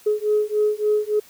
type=beating tone pair; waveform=sine; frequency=420.9 / 424.4 Hz; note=G#4 / G#4; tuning=+23 / +38 cents; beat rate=3.5 Hz; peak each=-20 dBFS; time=0.06-1.2 s; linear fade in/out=10 ms; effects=tanh soft clip ceiling -10 dBFS + white hiss -50 dBFS RMS until 1.29 s